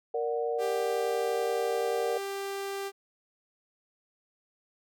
sine chord, Bb augmented, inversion none, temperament equal, 466.2 / 587.3 / 740 Hz, Bb4 / D5 / F#5, 0 / 0 / 0 cents, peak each -29 / -35 / -35 dBFS, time 0.14-2.18 s, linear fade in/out 5 ms
sawtooth tone, 394.6 Hz, G4, 11 cents sharp, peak -29 dBFS, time 0.58-2.92 s, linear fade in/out 50 ms
effects none

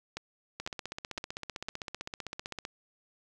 two click trains, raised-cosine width 0.2 ms, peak -19 / -20 dBFS, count 4 / 33, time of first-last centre 0.17-1.685 / 0.6-2.651 s, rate 1.98 / 15.6 Hz, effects none

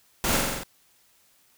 pink noise with echo, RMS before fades -25 dBFS, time 0.24-0.37 s, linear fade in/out 0 ms, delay 44 ms, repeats 6, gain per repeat -2 dB, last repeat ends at 0.634 s, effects white hiss -62 dBFS RMS until 1.57 s

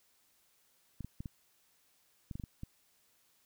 clicks, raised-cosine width 5 ms, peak -29 dBFS, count 9, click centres 1.007 / 1.046 / 1.205 / 1.258 / 2.312 / 2.355 / 2.398 / 2.438 / 2.634 s, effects white hiss -71 dBFS RMS until 3.45 s

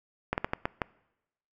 slowing click train, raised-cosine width 0.5 ms, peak -12 dBFS, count 6, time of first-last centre 0.33-0.818 s, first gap 49 ms, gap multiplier 1.35, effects noise-tail reverb RT60 0.9 s tail -23 dB re dry

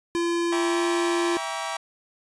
square tone with pitch glide, 341.5 to 343.9 Hz, F4 to F4, -39 to -27 cents, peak -23 dBFS, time 0.15-1.37 s, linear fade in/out 0 ms, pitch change +12 cents, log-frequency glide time 0.69-0.78 s
sawtooth chord, E diminished seventh, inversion none, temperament just, 659.3 / 791.1 / 949.3 / 1139.2 Hz, E5 / G5 / Bb5 / Db6, 0 / +16 / +31 / +47 cents, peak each -30 dBFS, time 0.52-1.77 s, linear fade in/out 5 ms
effects resampled to 22050 Hz

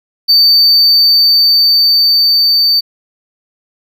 triangle tone with level ramp, 4580 Hz, D8, 44 cents flat, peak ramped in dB -3 to -6 dBFS, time 0.28-2.81 s, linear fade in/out 20 ms, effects none

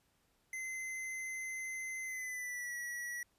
square tone with pitch glide, 2059 to 1932.2 Hz, C7 to B6, -28 to -38 cents, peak -40 dBFS, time 0.53-3.23 s, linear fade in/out 2 ms, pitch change -110 cents, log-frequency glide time 2.04-2.75 s, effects pink hiss -75 dBFS RMS until 3.38 s + resampled to 32000 Hz

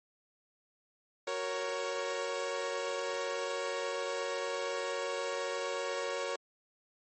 sawtooth chord, F# major, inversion none, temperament equal with one note detuned, 372.6 / 466.2 / 554.4 Hz, F#4 / A#4 / C#5, +12 / 0 / 0 cents, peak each -38 / -34 / -32 dBFS, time 1.27-6.36 s, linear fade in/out 5 ms, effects MP3 32 kbps

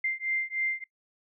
sine beating tone pair, 2091 / 2094.3 Hz, C7 / C7, -2 / +1 cents, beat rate 3.3 Hz, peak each -31 dBFS, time 0.04-0.84 s, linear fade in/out 5 ms, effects noise-tail reverb RT60 0.1 s tail -21 dB re dry

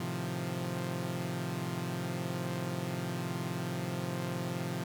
sawtooth chord, F dominant seventh, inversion first, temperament equal, 110 / 130.81 / 155.56 / 174.61 Hz, A2 / C3 / Eb3 / F3, 0 / 0 / 0 / 0 cents, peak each -39 / -34 / -39 / -33 dBFS, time 0-4.84 s, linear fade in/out 5 ms, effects none

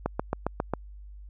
click train, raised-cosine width 1 ms, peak -12 dBFS, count 6, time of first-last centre 0.06-0.737 s, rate 7.39 Hz, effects added 50 Hz sine -42 dBFS peak until 1.29 s

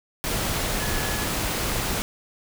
sine tone in noise, 1700 Hz, G#6, 40 cents sharp, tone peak -35 dBFS, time 0.81-1.24 s, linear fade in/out 0 ms, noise pink, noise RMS -26 dBFS, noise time 0.24-2.02 s, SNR -12 dB, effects none

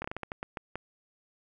slowing click train, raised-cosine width 0.5 ms, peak -20 dBFS, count 10, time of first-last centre 0.02-0.756 s, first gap 24 ms, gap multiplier 1.29, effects none

